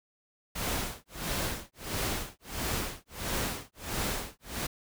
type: noise with tremolo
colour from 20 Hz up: pink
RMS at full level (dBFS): -31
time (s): 0.55-4.67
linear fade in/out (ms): 10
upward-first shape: sine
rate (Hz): 1.5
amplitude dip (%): 100
effects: none